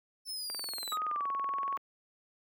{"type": "linear sweep", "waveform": "sawtooth", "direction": "down", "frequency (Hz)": [5320, 3759], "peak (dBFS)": -34, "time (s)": [0.25, 0.98], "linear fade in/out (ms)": 50}
{"type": "click train", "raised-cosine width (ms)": 0.5, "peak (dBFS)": -28, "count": 28, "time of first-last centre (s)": [0.5, 1.774], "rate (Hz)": 21.2}
{"type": "tone with pitch glide", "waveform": "sine", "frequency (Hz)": [1251, 1108.1], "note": ["D#6", "C#6"], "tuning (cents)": [9, -1], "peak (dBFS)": -31, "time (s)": [0.92, 1.77], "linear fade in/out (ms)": 0, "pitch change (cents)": -210, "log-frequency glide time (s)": [1.05, 1.29]}
{"effects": ["high-pass 300 Hz 12 dB/octave"]}